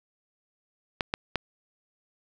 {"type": "clicks", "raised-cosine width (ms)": 0.3, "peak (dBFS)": -10, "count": 3, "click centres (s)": [1.008, 1.139, 1.357], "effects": ["8-bit"]}